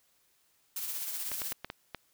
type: noise with tremolo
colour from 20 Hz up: blue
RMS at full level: -35 dBFS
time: 0.76-1.53 s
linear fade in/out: 5 ms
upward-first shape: sine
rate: 16 Hz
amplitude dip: 40%
type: clicks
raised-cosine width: 0.3 ms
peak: -21 dBFS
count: 6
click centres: 1.317 / 1.418 / 1.521 / 1.646 / 1.701 / 1.947 s
effects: white hiss -70 dBFS RMS until 2.13 s